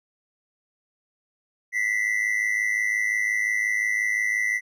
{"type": "tone pair together", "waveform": "triangle", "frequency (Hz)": [1956.3, 2062], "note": ["B6", "C7"], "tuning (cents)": [-17, -26], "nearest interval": "minor second", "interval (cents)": 91, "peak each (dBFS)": [-22, -24], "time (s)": [1.72, 4.61], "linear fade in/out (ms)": 50, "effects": []}